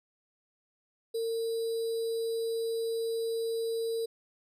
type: tone with sample-and-hold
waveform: sine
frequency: 455.6 Hz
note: A#4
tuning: 40 cents flat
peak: -29 dBFS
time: 1.14-4.06 s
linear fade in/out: 10 ms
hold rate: 4410 Hz
effects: resampled to 32000 Hz